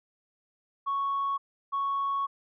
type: tone pair in turn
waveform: sine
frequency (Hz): 1108.7 / 1108.7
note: C#6 / C#6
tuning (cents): 0 / 0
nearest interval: unison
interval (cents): 0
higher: neither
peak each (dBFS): -25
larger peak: neither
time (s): 0.86-1.38 / 1.72-2.27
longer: second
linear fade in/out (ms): 20
effects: tanh soft clip ceiling -23 dBFS